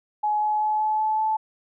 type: tone with pitch steps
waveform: sine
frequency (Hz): 844 / 849.4 / 854.8 / 860.2 / 865.7 / 871.2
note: G#5 / G#5 / G#5 / A5 / A5 / A5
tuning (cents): +28 / +39 / +50 / -39 / -28 / -17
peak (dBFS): -20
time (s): 0.23-1.37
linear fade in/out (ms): 10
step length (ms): 190
effects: none